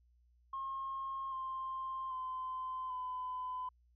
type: tone with pitch steps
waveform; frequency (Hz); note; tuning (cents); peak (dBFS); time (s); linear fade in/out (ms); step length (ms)
sine; 1075 / 1052.9 / 1031.2 / 1010; C6 / C6 / C6 / B5; +47 / +11 / -26 / +39; -37; 0.53-3.69; 5; 790
effects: tanh soft clip ceiling -33 dBFS + added 60 Hz sine -66 dBFS peak until 3.95 s